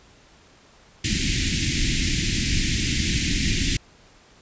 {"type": "band-stop noise", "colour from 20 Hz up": "pink", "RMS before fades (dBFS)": -22, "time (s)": [1.04, 3.77], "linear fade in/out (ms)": 5, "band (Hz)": [330, 1900], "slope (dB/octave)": 48, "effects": ["pink hiss -53 dBFS RMS until 4.41 s", "resampled to 16000 Hz"]}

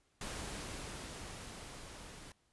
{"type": "noise with level ramp", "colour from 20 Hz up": "pink", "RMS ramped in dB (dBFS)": [-42, -52], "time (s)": [0.21, 2.32], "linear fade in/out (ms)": 2, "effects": ["pink hiss -75 dBFS RMS until 2.52 s", "resampled to 24000 Hz"]}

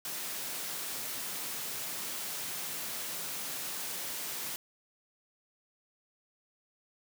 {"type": "high-pass noise", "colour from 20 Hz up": "white", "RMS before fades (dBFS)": -38, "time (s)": [0.05, 4.56], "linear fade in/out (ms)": 0, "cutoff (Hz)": 110, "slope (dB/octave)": 96, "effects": []}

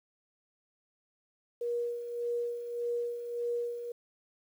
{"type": "tone with tremolo", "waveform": "sine", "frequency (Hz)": 476.5, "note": "A#4", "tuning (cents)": 38, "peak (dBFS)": -29, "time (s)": [1.61, 3.92], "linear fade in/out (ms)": 5, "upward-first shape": "sine", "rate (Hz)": 1.7, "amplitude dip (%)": 60, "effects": ["10-bit"]}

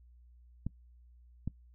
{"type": "clicks", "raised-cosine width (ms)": 5, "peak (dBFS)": -22, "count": 2, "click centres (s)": [0.666, 1.476], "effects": ["noise-tail reverb RT60 0.1 s tail -21 dB re dry", "added 60 Hz sine -56 dBFS peak until 1.74 s"]}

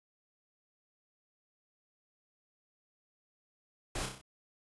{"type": "noise with echo", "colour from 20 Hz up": "pink", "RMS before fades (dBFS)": -37, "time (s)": [3.95, 4.06], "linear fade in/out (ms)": 5, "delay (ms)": 31, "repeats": 5, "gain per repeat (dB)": -4, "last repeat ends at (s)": 4.215, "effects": ["resampled to 24000 Hz"]}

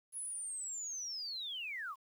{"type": "linear sweep", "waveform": "sine", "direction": "down", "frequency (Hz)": [10610, 988], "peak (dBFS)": -39, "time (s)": [0.12, 1.96], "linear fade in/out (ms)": 50, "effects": ["11-bit"]}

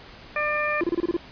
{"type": "harmonic tone", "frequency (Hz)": 598, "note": "D5", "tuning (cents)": 31, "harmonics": [1, 2, 3, 4], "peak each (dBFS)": [-28, -28, -28, -28], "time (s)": [0.36, 0.81], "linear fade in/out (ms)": 2}
{"type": "tone bursts", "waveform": "triangle", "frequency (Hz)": 343.1, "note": "F4", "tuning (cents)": -31, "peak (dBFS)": -18, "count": 7, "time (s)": [0.81, 1.167], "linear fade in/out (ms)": 2, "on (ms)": 27, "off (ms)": 28}
{"effects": ["pink hiss -45 dBFS RMS until 1.31 s", "resampled to 11025 Hz"]}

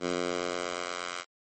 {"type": "tone with high-pass filter sweep", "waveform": "10% pulse", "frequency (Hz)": 88.5, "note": "F2", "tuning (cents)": 23, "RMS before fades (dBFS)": -33, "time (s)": [0, 1.25], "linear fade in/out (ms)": 50, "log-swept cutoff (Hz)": [260, 1200], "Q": 0.88, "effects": ["MP3 32 kbps"]}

